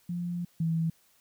sine tone pair in turn, 174.61 / 163.58 Hz, F3 / E3, 0 / -13 cents, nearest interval minor second, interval 113 cents, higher first, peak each -30 / -25 dBFS, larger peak second, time 0.09-0.45 / 0.6-0.9 s, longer first, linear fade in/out 5 ms, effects white hiss -65 dBFS RMS until 1.2 s

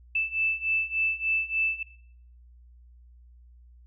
sine beating tone pair, 2637 / 2640.4 Hz, E7 / E7, 0 / +2 cents, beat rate 3.4 Hz, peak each -30 / -27 dBFS, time 0.15-1.83 s, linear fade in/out 5 ms, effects noise-tail reverb RT60 0.6 s tail -17 dB re dry + added 60 Hz sine -50 dBFS peak until 3.86 s

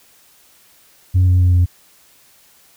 sine tone with pitch steps, 91.6 / 90.6 / 89.61 / 88.63 Hz, F#2 / F#2 / F2 / F2, -17 / -36 / +45 / +26 cents, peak -7 dBFS, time 1.14-1.66 s, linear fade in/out 20 ms, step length 130 ms, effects tanh soft clip ceiling -8 dBFS + white hiss -51 dBFS RMS until 2.76 s

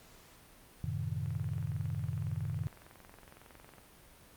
sine chord, F# diminished seventh, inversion none, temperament equal, 92.5 / 110 / 130.81 / 155.56 Hz, F#2 / A2 / C3 / Eb3, 0 / 0 / 0 / 0 cents, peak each -39 dBFS, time 0.84-2.67 s, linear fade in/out 0 ms
click train, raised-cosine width 0.5 ms, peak -38 dBFS, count 56, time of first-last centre 1.26-3.783 s, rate 21.8 Hz
effects pink hiss -58 dBFS RMS until 4.36 s + Opus 48 kbps

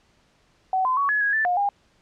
sine tone with pitch steps, 754 / 1025 / 1122 / 1697 / 1655 / 1761 / 715 / 808 Hz, F#5 / C6 / C#6 / G#6 / G#6 / A6 / F5 / G#5, +32 / -36 / +21 / +37 / -6 / +1 / +41 / -48 cents, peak -19 dBFS, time 0.73-1.69 s, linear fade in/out 2 ms, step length 120 ms, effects pink hiss -62 dBFS RMS until 2.01 s + low-pass 6000 Hz 12 dB/octave

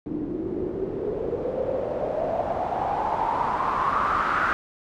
white noise with low-pass filter sweep, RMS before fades -26 dBFS, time 0.06-4.53 s, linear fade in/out 0 ms, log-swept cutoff 300 to 1400 Hz, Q 6.5, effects none

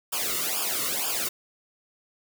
white noise with flanger, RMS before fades -28 dBFS, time 0.12-1.29 s, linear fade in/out 10 ms, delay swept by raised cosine 0.49 to 1.26 ms, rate 2.1 Hz, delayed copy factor -0.95, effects none

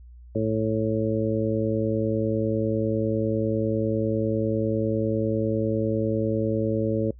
harmonic tone, 110 Hz, A2, in tune, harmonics 1 / 2 / 3 / 4 / 5, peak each -28 / -28 / -28 / -28 / -28 dBFS, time 0.35-7.11 s, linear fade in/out 5 ms, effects noise-tail reverb RT60 0.1 s tail -23 dB re dry + added 60 Hz sine -43 dBFS peak until 7.19 s

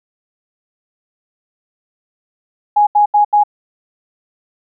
sine tone bursts, 830.6 Hz, G#5, in tune, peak -7 dBFS, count 4, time 2.76-3.437 s, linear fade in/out 10 ms, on 110 ms, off 79 ms, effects none

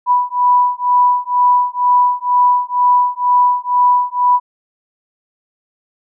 sine beating tone pair, 985 / 987.1 Hz, B5 / B5, -5 / -1 cents, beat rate 2.1 Hz, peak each -13 dBFS, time 0.06-4.4 s, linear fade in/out 50 ms, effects none

